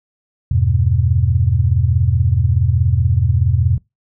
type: chord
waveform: sine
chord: E minor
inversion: none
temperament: just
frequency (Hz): 82.41 / 98.89 / 123.61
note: E2 / G2 / B2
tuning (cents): 0 / +16 / +2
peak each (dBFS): -16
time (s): 0.51-3.78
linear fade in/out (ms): 5
effects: noise-tail reverb RT60 0.2 s tail -24 dB re dry